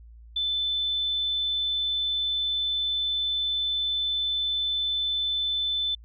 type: tone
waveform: sine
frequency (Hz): 3520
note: A7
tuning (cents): 0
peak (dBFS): -24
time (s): 0.36-5.95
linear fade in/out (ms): 5
effects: added 57 Hz sine -45 dBFS peak until 6.04 s